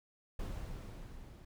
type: noise with level ramp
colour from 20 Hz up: brown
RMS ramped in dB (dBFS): -40 to -53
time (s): 0.39-1.45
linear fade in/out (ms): 5
effects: none